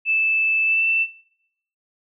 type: tone with pitch glide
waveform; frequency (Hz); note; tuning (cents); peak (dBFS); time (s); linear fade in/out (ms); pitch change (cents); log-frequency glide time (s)
sine; 2632 to 2666; E7 to E7; -3 to +19; -16; 0.05-1.07; 50; +22; 0.65-0.85
effects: noise-tail reverb RT60 0.8 s tail -21 dB re dry